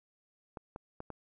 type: clicks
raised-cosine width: 1 ms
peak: -28 dBFS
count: 4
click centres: 0.572 / 0.761 / 1.004 / 1.103 s
effects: none